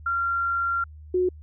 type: tone pair in turn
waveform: sine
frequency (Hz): 1379 / 364.6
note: F6 / F#4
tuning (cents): -22 / -25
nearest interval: octave + major seventh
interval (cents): 2303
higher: first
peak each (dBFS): -22 / -19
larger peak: second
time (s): 0.06-0.84 / 1.14-1.29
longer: first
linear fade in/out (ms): 5
effects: added 76 Hz sine -41 dBFS peak until 1.42 s